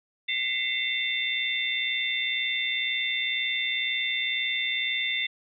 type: tone cluster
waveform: sine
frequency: 2035 / 2157 / 2709 / 3569 Hz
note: C7 / C#7 / E7 / A7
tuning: -49 / -48 / +47 / +24 cents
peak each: -30 / -32 / -34 / -29 dBFS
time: 0.28-5.27 s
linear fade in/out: 10 ms
effects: none